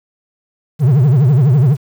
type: tone with vibrato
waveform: triangle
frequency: 136 Hz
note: C#3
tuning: 33 cents flat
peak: -5 dBFS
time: 0.79-1.77 s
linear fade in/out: 50 ms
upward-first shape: triangle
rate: 12 Hz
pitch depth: 290 cents each way
effects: 7-bit